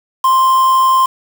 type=tone with quantisation; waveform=triangle; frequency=1048 Hz; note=C6; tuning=2 cents sharp; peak=-6 dBFS; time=0.24-1.06 s; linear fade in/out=5 ms; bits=4; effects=none